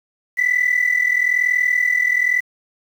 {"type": "tone pair together", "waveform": "sine", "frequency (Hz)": [1967, 2008], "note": ["B6", "B6"], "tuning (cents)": [-7, 28], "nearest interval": "unison", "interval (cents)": 35, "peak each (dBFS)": [-16, -17], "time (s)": [0.37, 2.41], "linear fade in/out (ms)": 20, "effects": ["tanh soft clip ceiling -9 dBFS", "7-bit"]}